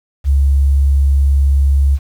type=tone; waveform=sine; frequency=69.3 Hz; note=C#2; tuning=in tune; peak=-8 dBFS; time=0.24-1.99 s; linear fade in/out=50 ms; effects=7-bit